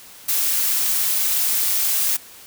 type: noise with amplitude modulation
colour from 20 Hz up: blue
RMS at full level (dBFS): -18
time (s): 0.28-2.17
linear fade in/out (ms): 10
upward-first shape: sine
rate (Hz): 198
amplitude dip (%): 40
effects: white hiss -43 dBFS RMS until 2.46 s